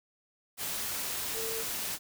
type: tone in noise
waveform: sine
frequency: 450.3 Hz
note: A4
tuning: 40 cents sharp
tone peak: -37 dBFS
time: 1.33-1.65 s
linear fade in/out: 50 ms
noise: white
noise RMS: -35 dBFS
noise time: 0.57-1.99 s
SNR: -5 dB
effects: none